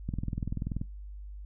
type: click train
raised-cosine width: 5 ms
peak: -20 dBFS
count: 16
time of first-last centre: 0.09-0.815 s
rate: 20.7 Hz
effects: noise-tail reverb RT60 0.2 s tail -22 dB re dry + added 50 Hz sine -40 dBFS peak until 1.45 s